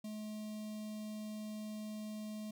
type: tone with notch filter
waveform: square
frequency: 213.7 Hz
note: G#3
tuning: 50 cents sharp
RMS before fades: -44 dBFS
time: 0.04-2.51 s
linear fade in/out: 5 ms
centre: 1500 Hz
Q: 0.68
effects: none